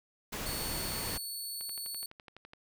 pink noise, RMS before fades -38 dBFS, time 0.32-1.18 s, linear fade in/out 10 ms
15% pulse tone, 4435 Hz, C#8, in tune, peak -31 dBFS, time 0.46-2.06 s, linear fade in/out 2 ms
click train, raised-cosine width 0.3 ms, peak -33 dBFS, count 12, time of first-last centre 1.61-2.534 s, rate 11.9 Hz
effects none

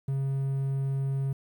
triangle tone, 136.1 Hz, C#3, 31 cents flat, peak -24 dBFS, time 0.08-1.33 s, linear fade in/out 5 ms, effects 10-bit

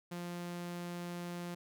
sawtooth tone, 174.61 Hz, F3, in tune, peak -36 dBFS, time 0.11-1.55 s, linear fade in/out 10 ms, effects none

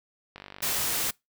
click train, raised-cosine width 0.3 ms, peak -25 dBFS, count 23, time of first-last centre 0.36-0.809 s, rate 49 Hz
white noise, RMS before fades -28 dBFS, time 0.62-1.11 s, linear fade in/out 10 ms
effects noise-tail reverb RT60 0.2 s tail -25 dB re dry

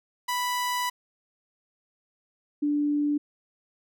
sawtooth / sine tone pair in turn, 987.8 / 292.9 Hz, B5 / D4, 0 / -5 cents, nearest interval octave + major sixth, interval 2105 cents, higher first, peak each -22 dBFS, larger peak neither, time 0.28-0.9 / 2.62-3.18 s, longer first, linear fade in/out 10 ms, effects none

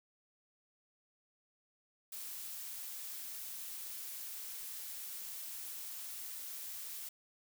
blue noise, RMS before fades -45 dBFS, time 2.12-7.09 s, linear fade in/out 5 ms, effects none

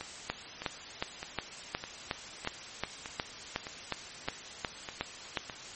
two click trains, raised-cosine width 0.3 ms, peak -22 / -14 dBFS, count 10 / 15, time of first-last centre 0.01-5.498 / 0.3-5.372 s, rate 1.64 / 2.76 Hz, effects white hiss -45 dBFS RMS until 5.75 s + MP3 32 kbps

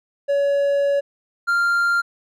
triangle tone pair in turn, 564 / 1392.7 Hz, C#5 / F6, +30 / -5 cents, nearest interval octave + major third, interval 1565 cents, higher second, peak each -14 / -14 dBFS, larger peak neither, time 0.28-1.01 / 1.47-2.02 s, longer first, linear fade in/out 20 ms, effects none

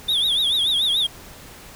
triangle tone with vibrato, 3520 Hz, A7, in tune, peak -16 dBFS, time 0.08-1.07 s, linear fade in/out 10 ms, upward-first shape triangle, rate 6.9 Hz, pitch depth 170 cents each way, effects pink hiss -42 dBFS RMS until 1.75 s

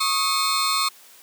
35% pulse tone cluster, 1101 / 1256 / 3619 / 4230 Hz, C#6 / D#6 / A7 / C8, -12 / +16 / +48 / +18 cents, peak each -23 / -24 / -27 / -23 dBFS, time 0-0.89 s, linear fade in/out 10 ms, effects white hiss -49 dBFS RMS until 1.22 s + high-pass 300 Hz 12 dB/octave

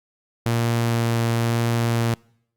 sawtooth tone with vibrato, 116.54 Hz, A#2, in tune, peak -15 dBFS, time 0.46-2.14 s, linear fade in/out 0 ms, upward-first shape sine, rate 1 Hz, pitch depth 8 cents each way, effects noise-tail reverb RT60 0.7 s tail -26 dB re dry + Opus 48 kbps

